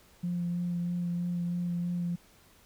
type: tone with vibrato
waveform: sine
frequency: 174.61 Hz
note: F3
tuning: in tune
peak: -28 dBFS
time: 0.23-2.16 s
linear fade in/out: 10 ms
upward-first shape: sine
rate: 3.1 Hz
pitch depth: 14 cents each way
effects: tanh soft clip ceiling -24 dBFS + pink hiss -60 dBFS RMS until 2.65 s